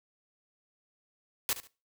white noise with echo, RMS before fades -29 dBFS, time 1.49-1.53 s, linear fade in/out 0 ms, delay 71 ms, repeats 2, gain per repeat -13 dB, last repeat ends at 1.672 s, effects noise-tail reverb RT60 0.3 s tail -19 dB re dry

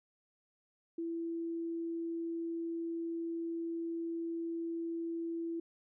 sine tone, 333.4 Hz, E4, 20 cents sharp, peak -35 dBFS, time 0.98-5.6 s, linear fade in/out 5 ms, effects none

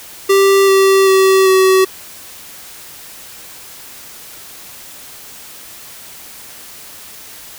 square tone with pitch steps, 392 / 387.5 / 383 / 378.6 Hz, G4 / G4 / G4 / F#4, 0 / -20 / -40 / +40 cents, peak -8 dBFS, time 0.29-1.85 s, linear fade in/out 10 ms, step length 390 ms, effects white hiss -35 dBFS RMS until 7.58 s

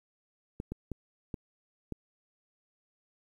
clicks, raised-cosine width 3 ms, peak -23 dBFS, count 5, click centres 0.601 / 0.72 / 0.917 / 1.342 / 1.923 s, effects 10-bit

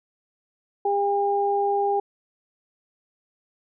sine tone pair together, 402.6 / 805.2 Hz, G4 / G5, +46 / +46 cents, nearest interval octave, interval 1200 cents, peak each -23 / -22 dBFS, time 0.85-2 s, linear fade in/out 5 ms, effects none

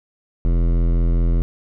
sine tone with hard clipping, 42.42 Hz, F1, 50 cents flat, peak -16 dBFS, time 0.45-1.42 s, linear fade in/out 0 ms, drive 16 dB, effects none

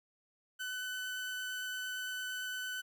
30% pulse tone with vibrato, 1505 Hz, F#6, 29 cents sharp, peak -35 dBFS, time 0.59-2.82 s, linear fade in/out 20 ms, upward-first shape sine, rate 8.8 Hz, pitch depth 8 cents each way, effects 12-bit

